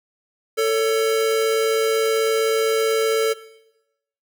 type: tone pair together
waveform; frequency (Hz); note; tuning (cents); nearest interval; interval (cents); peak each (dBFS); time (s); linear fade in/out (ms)
square; 445.3 / 561; A4 / C#5; +21 / +21; major third; 400; -18 / -27; 0.57-3.34; 20
effects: noise-tail reverb RT60 0.9 s tail -18 dB re dry